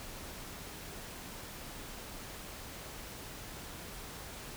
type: silence
effects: pink hiss -46 dBFS RMS until 4.56 s